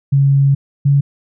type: tone pair in turn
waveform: sine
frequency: 138.59 / 140.77 Hz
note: C#3 / C#3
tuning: 0 / +27 cents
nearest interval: unison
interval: 27 cents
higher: second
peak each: -8 dBFS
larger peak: neither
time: 0.12-0.55 / 0.85-1.01 s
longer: first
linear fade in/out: 10 ms
effects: none